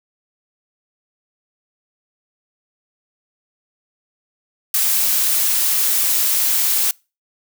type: noise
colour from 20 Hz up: blue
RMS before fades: -17 dBFS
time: 4.74-6.91 s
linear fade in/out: 2 ms
effects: noise-tail reverb RT60 0.3 s tail -26 dB re dry